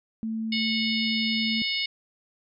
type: tone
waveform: sine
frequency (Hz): 222.3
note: A3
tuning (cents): +18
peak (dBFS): -27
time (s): 0.23-1.62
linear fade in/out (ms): 0
type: harmonic tone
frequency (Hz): 731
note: F#5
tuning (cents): -21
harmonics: 3 / 4 / 5 / 6 / 7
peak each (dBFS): -30 / -31 / -32 / -33 / -33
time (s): 0.52-1.86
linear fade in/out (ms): 5
effects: none